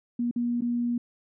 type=tone with dropouts; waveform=sine; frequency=239.5 Hz; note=A#3; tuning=47 cents sharp; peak=-24 dBFS; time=0.19-0.98 s; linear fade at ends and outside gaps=5 ms; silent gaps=0.312-0.36 / 0.609-0.619 s; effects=none